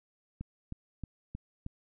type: click train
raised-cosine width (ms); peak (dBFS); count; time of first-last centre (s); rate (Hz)
5; -26; 5; 0.41-1.664; 3.19
effects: none